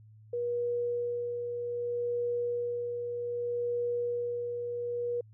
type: tone with tremolo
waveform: sine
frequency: 480.7 Hz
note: B4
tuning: 47 cents flat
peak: -28 dBFS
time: 0.33-5.21 s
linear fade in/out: 5 ms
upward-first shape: sine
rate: 0.64 Hz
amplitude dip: 40%
effects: added 108 Hz sine -52 dBFS peak until 5.33 s